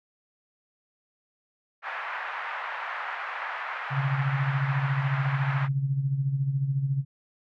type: band-pass noise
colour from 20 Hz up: white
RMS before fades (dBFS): -34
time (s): 1.82-5.69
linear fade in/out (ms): 50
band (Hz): 760 to 1900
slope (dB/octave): 24
type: tone with tremolo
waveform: sine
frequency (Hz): 137.1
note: C#3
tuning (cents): -19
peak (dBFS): -21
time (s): 3.9-7.05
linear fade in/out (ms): 50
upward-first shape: sine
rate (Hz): 14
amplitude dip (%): 60
effects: none